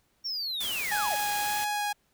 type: linear sweep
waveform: triangle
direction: down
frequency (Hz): 5588 to 488.2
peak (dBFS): -29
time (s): 0.24-1.16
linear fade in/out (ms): 20
type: noise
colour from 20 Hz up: white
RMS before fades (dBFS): -36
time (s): 0.6-1.65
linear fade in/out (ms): 10
type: tone with vibrato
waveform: sawtooth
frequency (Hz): 830.6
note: G#5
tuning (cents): 0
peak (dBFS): -24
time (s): 0.91-1.93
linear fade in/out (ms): 10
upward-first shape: sine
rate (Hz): 1.8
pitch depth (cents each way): 9
effects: pink hiss -70 dBFS RMS until 2.13 s